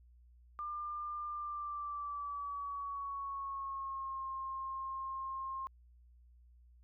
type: tone with pitch glide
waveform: sine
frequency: 1197 to 1066.4 Hz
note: D6 to C6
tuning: +33 to +33 cents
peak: -38 dBFS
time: 0.59-5.67 s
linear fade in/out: 0 ms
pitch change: -200 cents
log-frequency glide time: 1.28-4.27 s
effects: added 60 Hz sine -59 dBFS peak until 6.83 s